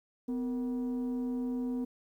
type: tone pair together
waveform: sine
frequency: 251.8 / 463.7 Hz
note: B3 / A#4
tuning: +34 / -9 cents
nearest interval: major seventh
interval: 1057 cents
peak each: -29 / -39 dBFS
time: 0.28-1.85 s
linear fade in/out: 10 ms
effects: tanh soft clip ceiling -29 dBFS + 11-bit